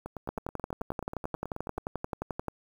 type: two click trains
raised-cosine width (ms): 1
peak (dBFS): -18 / -23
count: 26 / 17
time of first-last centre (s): 0.29-2.483 / 0.06-1.779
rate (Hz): 11.4 / 9.31
effects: 8-bit